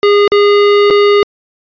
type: tone with dropouts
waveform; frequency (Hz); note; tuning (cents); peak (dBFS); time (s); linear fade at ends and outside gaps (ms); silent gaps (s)
square; 409; G#4; -26; -6; 0.03-1.23; 1; 0.278-0.319 / 0.902-0.907
effects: resampled to 11025 Hz

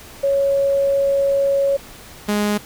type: tone pair in turn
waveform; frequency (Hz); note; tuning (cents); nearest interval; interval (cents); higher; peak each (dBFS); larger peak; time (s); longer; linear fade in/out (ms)
sine / sawtooth; 554.4 / 207.7; C#5 / G#3; 0 / 0; octave + perfect fourth; 1700; first; -14 / -13; second; 0.23-1.77 / 2.28-2.58; first; 10
effects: pink hiss -40 dBFS RMS until 2.65 s

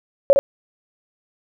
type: tone with echo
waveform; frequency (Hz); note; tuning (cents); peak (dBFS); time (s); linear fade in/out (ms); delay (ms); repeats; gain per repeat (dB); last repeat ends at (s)
sine; 556; C#5; +5; -7; 0.3-0.33; 0; 60; 1; -4; 0.39
effects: none

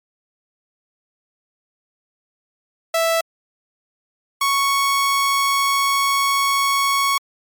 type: tone pair in turn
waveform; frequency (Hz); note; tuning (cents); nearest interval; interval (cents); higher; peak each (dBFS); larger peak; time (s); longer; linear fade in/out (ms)
sawtooth; 659.3 / 1108.8; E5 / C#6; 0 / 0; major sixth; 900; second; -12; neither; 2.94-3.21 / 4.41-7.18; second; 5
effects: MP3 96 kbps

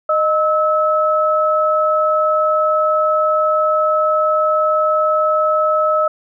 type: tone pair together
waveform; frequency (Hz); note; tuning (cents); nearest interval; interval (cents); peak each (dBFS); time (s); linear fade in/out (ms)
sine; 617.4 / 1297; D#5 / E6; -14 / -28; octave + minor second; 1286; -15; 0.09-6.08; 5
effects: none

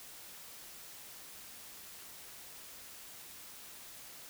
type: silence
effects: white hiss -51 dBFS RMS until 4.29 s

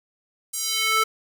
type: tone with high-pass filter sweep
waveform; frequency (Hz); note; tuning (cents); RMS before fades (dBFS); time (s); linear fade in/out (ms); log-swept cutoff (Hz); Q
square; 440; A4; 0; -23; 0.53-1.04; 10; 8600 to 1000; 1.5
effects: none

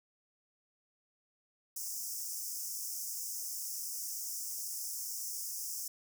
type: high-pass noise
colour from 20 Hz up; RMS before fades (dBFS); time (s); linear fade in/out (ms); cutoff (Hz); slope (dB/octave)
pink; -40; 1.76-5.88; 5; 5200; 96
effects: none

